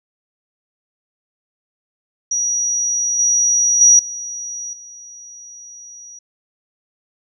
sine tone with level steps, 5790 Hz, F#8, 38 cents flat, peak -16 / -12 / -6 / -25 / -35 dBFS, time 2.31-6.19 s, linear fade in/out 5 ms, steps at 3.19 / 3.81 / 3.99 / 4.73 s, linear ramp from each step 2 ms, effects none

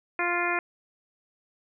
harmonic tone, 349.2 Hz, F4, in tune, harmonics 1 / 2 / 3 / 4 / 5 / 6 / 7, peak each -32 / -32 / -32 / -32 / -32 / -32 / -32 dBFS, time 0.19-0.59 s, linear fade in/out 2 ms, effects none

